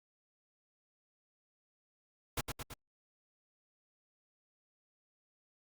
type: noise with echo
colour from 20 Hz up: pink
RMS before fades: -35 dBFS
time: 2.37-2.41 s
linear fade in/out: 5 ms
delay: 110 ms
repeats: 3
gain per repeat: -4 dB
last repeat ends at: 2.74 s
effects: Opus 48 kbps